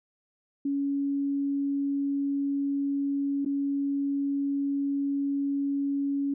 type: tone with dropouts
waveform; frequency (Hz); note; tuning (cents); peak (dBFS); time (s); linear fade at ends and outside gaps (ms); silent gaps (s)
sine; 280; C#4; +18; -25; 0.65-6.34; 5; 3.449-3.459
effects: none